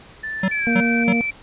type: tone with pitch glide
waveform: sine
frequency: 1760 to 1541 Hz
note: A6 to G6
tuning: 0 to -30 cents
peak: -25 dBFS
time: 0.23-1.04 s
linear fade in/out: 10 ms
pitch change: -230 cents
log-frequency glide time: 0.5-0.75 s
type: tone bursts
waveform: square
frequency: 189.4 Hz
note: F#3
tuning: 41 cents sharp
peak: -17 dBFS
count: 3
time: 0.43-1.129 s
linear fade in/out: 5 ms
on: 53 ms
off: 270 ms
type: tone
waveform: sine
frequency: 2326 Hz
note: D7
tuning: 17 cents flat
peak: -21 dBFS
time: 0.51-1.31 s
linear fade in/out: 10 ms
type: harmonic tone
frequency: 233.4 Hz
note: A#3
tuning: 2 cents sharp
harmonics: 1 / 2 / 3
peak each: -18 / -27 / -30 dBFS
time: 0.67-1.21 s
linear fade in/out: 0 ms
effects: pink hiss -45 dBFS RMS until 1.42 s + resampled to 8000 Hz